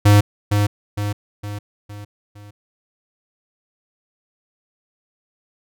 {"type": "tone with echo", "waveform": "square", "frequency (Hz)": 103.1, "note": "G#2", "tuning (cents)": -12, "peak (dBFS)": -9, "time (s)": [0.05, 0.21], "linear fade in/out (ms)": 10, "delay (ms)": 460, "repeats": 5, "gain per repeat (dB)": -6, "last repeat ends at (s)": 2.51, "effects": []}